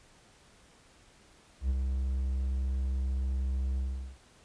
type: tone with ADSR envelope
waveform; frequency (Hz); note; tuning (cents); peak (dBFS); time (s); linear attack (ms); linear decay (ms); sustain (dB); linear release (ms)
triangle; 65.6; C2; +5; -22; 1.61-4.18; 85; 35; -4; 400
effects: pink hiss -60 dBFS RMS until 4.44 s + resampled to 22050 Hz